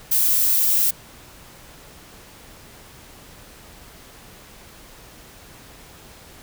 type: noise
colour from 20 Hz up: violet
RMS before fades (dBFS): -18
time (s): 0.11-0.91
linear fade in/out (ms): 10
effects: pink hiss -45 dBFS RMS until 6.42 s